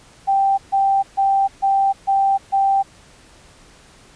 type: tone bursts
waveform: sine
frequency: 784 Hz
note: G5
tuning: in tune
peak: -13 dBFS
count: 6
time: 0.27-2.83 s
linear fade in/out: 20 ms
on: 310 ms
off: 140 ms
effects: pink hiss -48 dBFS RMS until 4.15 s + resampled to 22050 Hz